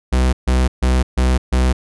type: tone bursts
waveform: 45% pulse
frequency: 63.5 Hz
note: B1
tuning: 49 cents sharp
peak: -12 dBFS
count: 5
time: 0.12-1.73 s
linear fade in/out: 10 ms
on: 210 ms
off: 140 ms
effects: resampled to 24000 Hz